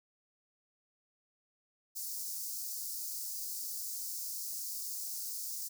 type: high-pass noise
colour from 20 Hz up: white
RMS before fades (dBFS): -40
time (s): 1.95-5.69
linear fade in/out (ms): 20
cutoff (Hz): 4700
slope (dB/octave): 48
effects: none